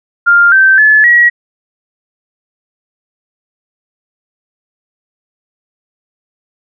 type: tone with pitch steps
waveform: sine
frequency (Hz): 1400 / 1553.4 / 1723.6 / 1912.5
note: F6 / G6 / A6 / A#6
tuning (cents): +4 / -16 / -36 / +44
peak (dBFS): -3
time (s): 0.26-1.3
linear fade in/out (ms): 20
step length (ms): 260
effects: none